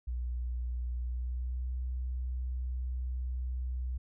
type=tone with pitch glide; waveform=sine; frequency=60.8 to 62.73 Hz; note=B1 to B1; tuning=-26 to +28 cents; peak=-32 dBFS; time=0.07-3.98 s; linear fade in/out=10 ms; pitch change=+54 cents; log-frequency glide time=1-1.7 s; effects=none